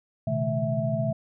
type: tone cluster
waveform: sine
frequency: 121.9 / 135.4 / 154.7 / 214.7 / 656 Hz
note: B2 / C#3 / D#3 / A3 / E5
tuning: -22 / -40 / -10 / -42 / -9 cents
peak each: -30 / -31 / -31 / -31 / -28 dBFS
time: 0.27-1.13 s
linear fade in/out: 5 ms
effects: none